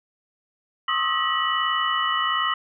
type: tone cluster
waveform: sine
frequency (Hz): 1076 / 1233 / 1294 / 1926 / 2967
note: C6 / D#6 / E6 / B6 / F#7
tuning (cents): +48 / -16 / -32 / -44 / +4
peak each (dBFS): -27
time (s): 0.88-2.54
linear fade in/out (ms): 5
effects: none